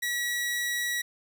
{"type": "tone", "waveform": "sawtooth", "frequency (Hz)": 1928, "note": "B6", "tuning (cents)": -42, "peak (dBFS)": -24, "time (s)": [0.02, 1.02], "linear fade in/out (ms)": 10, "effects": []}